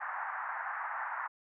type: band-pass noise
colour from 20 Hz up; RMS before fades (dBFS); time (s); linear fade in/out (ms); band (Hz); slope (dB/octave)
pink; -38; 0-1.28; 20; 800 to 1800; 48
effects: none